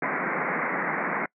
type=band-pass noise; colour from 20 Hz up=white; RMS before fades=-28 dBFS; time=0.02-1.26 s; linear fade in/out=5 ms; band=150 to 2200 Hz; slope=96 dB/octave; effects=noise-tail reverb RT60 0.1 s tail -25 dB re dry

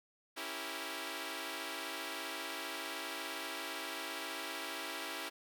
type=chord; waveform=5% pulse; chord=C# diminished seventh; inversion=none; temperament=equal; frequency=277.2 / 329.6 / 392 / 466.2 Hz; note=C#4 / E4 / G4 / Bb4; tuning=0 / 0 / 0 / 0 cents; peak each=-35 / -32 / -35 / -36 dBFS; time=0.36-5.3 s; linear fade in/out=20 ms; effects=none

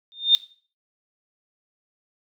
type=tone with exponential growth; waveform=sine; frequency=3632 Hz; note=A#7; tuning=46 cents flat; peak=-8 dBFS; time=0.12-0.35 s; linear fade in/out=0 ms; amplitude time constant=48 ms; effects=noise-tail reverb RT60 0.4 s tail -17 dB re dry

